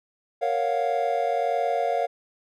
triangle chord, Gb major seventh, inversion first, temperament equal, 466.2 / 554.4 / 698.5 / 740 Hz, Bb4 / Db5 / F5 / Gb5, 0 / 0 / 0 / 0 cents, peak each -27 / -26 / -23 / -29 dBFS, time 0.41-2.07 s, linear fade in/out 20 ms, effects none

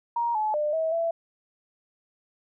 sine tone with pitch steps, 941 / 858 / 599 / 643 / 667 Hz, A#5 / A5 / D5 / E5 / E5, +16 / -44 / +34 / -43 / +20 cents, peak -23 dBFS, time 0.16-1.11 s, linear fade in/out 5 ms, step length 190 ms, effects none

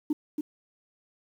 sine tone with echo, 300.2 Hz, D4, 38 cents sharp, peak -21 dBFS, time 0.1-0.13 s, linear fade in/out 5 ms, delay 280 ms, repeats 1, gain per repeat -5 dB, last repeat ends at 0.41 s, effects tanh soft clip ceiling -20 dBFS + 9-bit

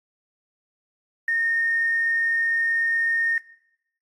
sine tone with quantisation, 1836 Hz, A#6, 27 cents flat, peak -20 dBFS, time 1.28-3.38 s, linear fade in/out 2 ms, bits 8, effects noise-tail reverb RT60 0.8 s tail -19 dB re dry + AAC 32 kbps

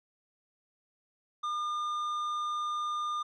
sine tone with tanh clipping, 1208 Hz, D6, 48 cents sharp, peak -32 dBFS, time 1.43-3.23 s, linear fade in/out 10 ms, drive 8 dB, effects none

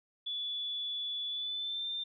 sine tone with pitch glide, 3440 to 3588 Hz, A7 to A7, -40 to +33 cents, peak -34 dBFS, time 0.26-2.04 s, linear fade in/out 10 ms, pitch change +73 cents, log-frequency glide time 1.28-1.89 s, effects none

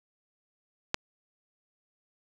click, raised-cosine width 0.2 ms, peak -8 dBFS, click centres 0.944 s, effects none

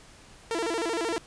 sawtooth tone with vibrato, 391 Hz, G4, 4 cents flat, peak -23 dBFS, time 0.51-1.18 s, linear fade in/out 0 ms, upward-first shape square, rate 13 Hz, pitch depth 270 cents each way, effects pink hiss -52 dBFS RMS until 1.26 s + resampled to 22050 Hz

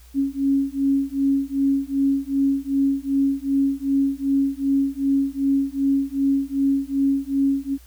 sine beating tone pair, 273.7 / 276.3 Hz, C#4 / C#4, -22 / -6 cents, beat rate 2.6 Hz, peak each -21 dBFS, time 0.14-7.78 s, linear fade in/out 50 ms, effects added 60 Hz sine -45 dBFS peak until 7.86 s + white hiss -54 dBFS RMS until 7.86 s

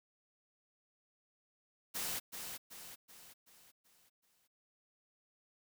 white noise with echo, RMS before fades -39 dBFS, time 1.94-2.2 s, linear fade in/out 20 ms, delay 380 ms, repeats 6, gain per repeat -6 dB, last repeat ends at 4.48 s, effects none

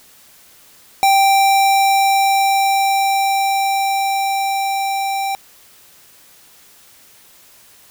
square tone with level ramp, 784 Hz, G5, in tune, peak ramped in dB -10 to -19 dBFS, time 1.03-5.35 s, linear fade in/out 0 ms, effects white hiss -47 dBFS RMS until 7.9 s

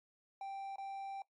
triangle tone with dropouts, 784 Hz, G5, in tune, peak -39 dBFS, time 0.41-1.22 s, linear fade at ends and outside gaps 2 ms, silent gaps 0.759-0.782 s, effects noise-tail reverb RT60 0.1 s tail -19 dB re dry + MP3 48 kbps

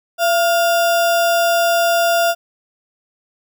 sine tone with sample-and-hold, 680 Hz, F5, 46 cents flat, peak -12 dBFS, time 0.18-2.35 s, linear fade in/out 50 ms, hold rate 2100 Hz, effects none

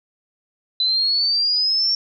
sine exponential sweep, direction up, 3993 to 5500 Hz, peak -16 dBFS, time 0.8-1.95 s, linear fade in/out 2 ms, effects none

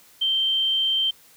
sine tone, 3132 Hz, G7, 2 cents flat, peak -19 dBFS, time 0.21-1.11 s, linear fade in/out 10 ms, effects white hiss -53 dBFS RMS until 1.36 s

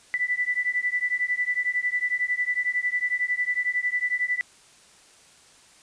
sine beating tone pair, 1975.5 / 1986.5 Hz, B6 / B6, 0 / +10 cents, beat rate 11 Hz, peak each -26 dBFS, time 0.14-4.41 s, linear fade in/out 0 ms, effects white hiss -54 dBFS RMS until 5.82 s + resampled to 22050 Hz

